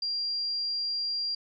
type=tone; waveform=sine; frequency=4765 Hz; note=D8; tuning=24 cents sharp; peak=-28 dBFS; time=0.02-1.35 s; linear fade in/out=5 ms; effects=none